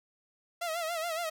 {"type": "tone with vibrato", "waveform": "sawtooth", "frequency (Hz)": 664, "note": "E5", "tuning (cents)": 12, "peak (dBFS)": -28, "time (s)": [0.61, 1.3], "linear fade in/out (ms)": 10, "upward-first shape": "sine", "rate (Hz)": 7.1, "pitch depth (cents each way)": 92, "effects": []}